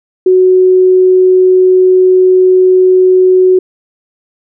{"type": "tone", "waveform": "sine", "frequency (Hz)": 370.3, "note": "F#4", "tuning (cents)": 1, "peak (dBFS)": -3, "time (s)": [0.26, 3.59], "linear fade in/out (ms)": 5, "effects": []}